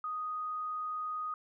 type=tone; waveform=sine; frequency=1244.5 Hz; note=D#6; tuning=in tune; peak=-34 dBFS; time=0.04-1.34 s; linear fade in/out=2 ms; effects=none